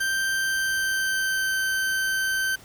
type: tone with pitch glide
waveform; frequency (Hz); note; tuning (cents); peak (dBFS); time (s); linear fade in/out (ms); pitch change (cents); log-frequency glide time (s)
40% pulse; 1568 to 1547.3; G6 to G6; 0 to -23; -22; 0-2.56; 10; -23; 0.32-1.57
effects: pink hiss -49 dBFS RMS until 2.64 s